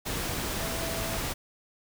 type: tone in noise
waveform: sine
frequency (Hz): 659.3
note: E5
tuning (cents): 0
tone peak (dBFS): -38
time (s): 0.59-1.19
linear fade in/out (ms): 20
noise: pink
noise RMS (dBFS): -32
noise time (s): 0.05-1.34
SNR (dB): -9
effects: none